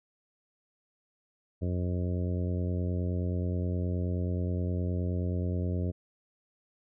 harmonic tone, 89.5 Hz, F2, 43 cents sharp, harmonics 1 / 2 / 3 / 4 / 5 / 6 / 7, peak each -29 / -35 / -39 / -41 / -43 / -45 / -46 dBFS, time 1.61-5.92 s, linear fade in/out 20 ms, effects none

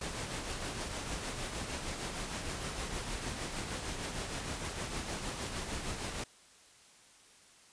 pink noise with tremolo, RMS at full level -37 dBFS, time 0.01-6.24 s, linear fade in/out 5 ms, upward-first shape triangle, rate 6.5 Hz, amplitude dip 45%, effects white hiss -60 dBFS RMS until 7.72 s + resampled to 22050 Hz

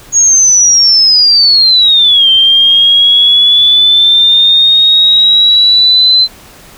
sine linear two-way sweep, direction down then up, 6670 to 3136 to 4077 Hz, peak -3 dBFS, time 0.12-6.28 s, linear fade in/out 50 ms, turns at 2.29 s, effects pink hiss -36 dBFS RMS until 6.77 s

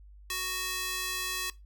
square tone with high-pass filter, 370.5 Hz, F#4, 2 cents sharp, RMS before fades -34 dBFS, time 0.3-1.5 s, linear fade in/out 2 ms, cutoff 1900 Hz, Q 0.52, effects noise-tail reverb RT60 0.2 s tail -19 dB re dry + added 50 Hz sine -49 dBFS peak until 1.65 s

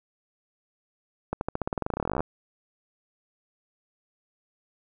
accelerating click train, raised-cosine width 1 ms, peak -13 dBFS, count 25, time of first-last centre 1.33-2.206 s, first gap 81 ms, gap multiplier 0.92, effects none

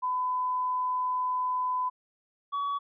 sine / triangle tone pair in turn, 1006 / 1131.6 Hz, B5 / C#6, +32 / +35 cents, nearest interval major second, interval 203 cents, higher second, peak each -26 dBFS, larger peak neither, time 0.02-1.9 / 2.52-2.79 s, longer first, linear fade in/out 20 ms, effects resampled to 11025 Hz

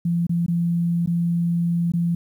sine tone with dropouts, 170.8 Hz, F3, 38 cents flat, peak -18 dBFS, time 0.05-2.15 s, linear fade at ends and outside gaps 5 ms, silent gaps 0.268-0.294 / 0.463-0.481 / 1.061-1.073 / 1.92-1.936 s, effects 9-bit

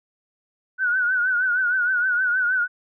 sine tone with vibrato, 1480 Hz, F#6, in tune, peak -18 dBFS, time 0.78-2.68 s, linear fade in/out 50 ms, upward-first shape triangle, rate 6.4 Hz, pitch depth 90 cents each way, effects none

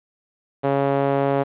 sawtooth tone with band-pass filter, 138.8 Hz, C#3, 3 cents sharp, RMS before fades -20 dBFS, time 0.63-1.44 s, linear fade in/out 20 ms, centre 580 Hz, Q 1.5, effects resampled to 8000 Hz + 8-bit

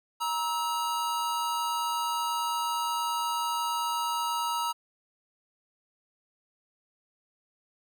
square tone pair together, 945.5 / 1300 Hz, A#5 / E6, +24 / -24 cents, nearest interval tritone, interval 552 cents, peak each -30 / -33 dBFS, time 0.2-4.73 s, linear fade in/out 20 ms, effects none

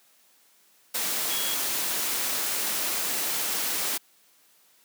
sine tone in noise, 3322 Hz, G#7, in tune, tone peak -33 dBFS, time 1.3-1.55 s, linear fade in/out 10 ms, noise white, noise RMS -28 dBFS, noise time 0.94-3.98 s, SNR -8 dB, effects white hiss -61 dBFS RMS until 4.84 s + high-pass 200 Hz 12 dB/octave

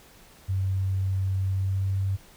sine tone with pitch glide, 95.5 to 96.72 Hz, G2 to G2, -45 to -23 cents, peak -23 dBFS, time 0.48-2.17 s, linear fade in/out 20 ms, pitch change +22 cents, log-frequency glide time 1.47-1.93 s, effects pink hiss -53 dBFS RMS until 2.36 s

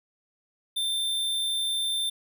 square tone, 3574 Hz, A7, 26 cents sharp, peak -26 dBFS, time 0.76-2.1 s, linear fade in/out 10 ms, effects none

